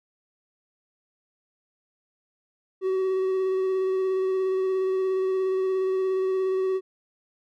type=tone with vibrato; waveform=triangle; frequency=377.9 Hz; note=F#4; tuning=37 cents sharp; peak=-20 dBFS; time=2.81-6.81 s; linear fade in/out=50 ms; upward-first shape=square; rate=17 Hz; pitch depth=12 cents each way; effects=none